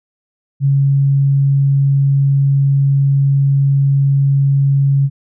sine tone, 138.59 Hz, C#3, in tune, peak -9 dBFS, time 0.6-5.1 s, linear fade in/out 50 ms, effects none

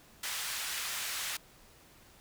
pink band-pass noise, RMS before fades -37 dBFS, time 0.23-1.37 s, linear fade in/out 5 ms, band 1600 to 16000 Hz, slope 12 dB/octave, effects pink hiss -59 dBFS RMS until 2.2 s

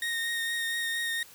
30% pulse tone with vibrato, 1854 Hz, A#6, 10 cents flat, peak -26 dBFS, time 0.02-1.23 s, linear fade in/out 2 ms, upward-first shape triangle, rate 4.3 Hz, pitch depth 18 cents each way, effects white hiss -52 dBFS RMS until 1.34 s

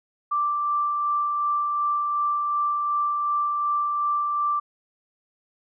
sine tone with tremolo, 1174.7 Hz, D6, in tune, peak -20 dBFS, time 0.31-4.6 s, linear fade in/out 10 ms, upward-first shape sine, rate 2.7 Hz, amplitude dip 25%, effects none

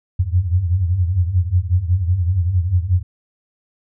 sine tone cluster, 84.8 / 90.6 / 95.7 Hz, E2 / F#2 / G2, +50 / -36 / -41 cents, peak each -19 dBFS, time 0.19-3.03 s, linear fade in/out 10 ms, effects none

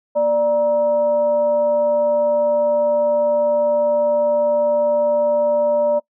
sine tone with frequency modulation, 590 Hz, D5, 8 cents sharp, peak -13 dBFS, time 0.15-6 s, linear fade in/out 20 ms, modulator 355 Hz, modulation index 0.5, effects noise-tail reverb RT60 0.1 s tail -23 dB re dry + high-pass 300 Hz 12 dB/octave

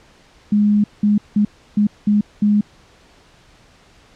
sine tone bursts at uneven times, 207.7 Hz, G#3, in tune, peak -11 dBFS, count 6, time 0.52-0.84 / 1.03-1.18 / 1.36-1.45 / 1.77-1.87 / 2.07-2.21 / 2.42-2.61 s, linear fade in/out 5 ms, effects pink hiss -50 dBFS RMS until 4.15 s + low-pass 6000 Hz 12 dB/octave

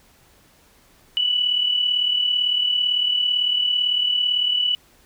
sine tone with amplitude modulation, 2960 Hz, F#7, in tune, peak -15 dBFS, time 1.17-4.75 s, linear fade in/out 0 ms, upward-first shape sine, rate 37.9 Hz, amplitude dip 55%, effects pink hiss -55 dBFS RMS until 5.05 s

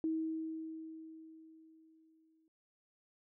sine tone with exponential decay, 320 Hz, D#4, 49 cents sharp, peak -31 dBFS, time 0.04-2.48 s, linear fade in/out 1 ms, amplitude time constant 530 ms, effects none

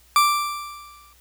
40% pulse tone with exponential decay, 1174.7 Hz, D6, in tune, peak -11 dBFS, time 0.16-1.13 s, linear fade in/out 1 ms, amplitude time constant 210 ms, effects added 60 Hz sine -56 dBFS peak until 1.2 s + white hiss -56 dBFS RMS until 1.2 s

